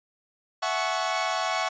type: chord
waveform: sawtooth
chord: F# minor seventh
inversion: third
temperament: equal with one note detuned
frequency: 659.3 / 740 / 858.4 / 1108.7 Hz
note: E5 / F#5 / A5 / C#6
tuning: 0 / 0 / -43 / 0 cents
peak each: -27 / -26 / -30 / -26 dBFS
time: 0.62-1.69 s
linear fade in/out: 10 ms
effects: resampled to 16000 Hz